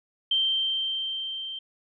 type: tone with level ramp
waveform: sine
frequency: 3136 Hz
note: G7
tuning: in tune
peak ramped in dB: -20 to -33 dBFS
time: 0.31-1.59 s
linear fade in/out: 5 ms
effects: none